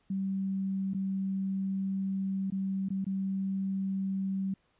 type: tone with dropouts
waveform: sine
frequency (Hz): 192.9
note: G3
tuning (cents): -28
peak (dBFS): -29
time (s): 0.1-4.54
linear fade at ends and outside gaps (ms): 5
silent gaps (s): 0.936-0.945 / 2.503-2.521 / 2.887-2.903 / 3.045-3.065
effects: pink hiss -71 dBFS RMS until 4.79 s + resampled to 8000 Hz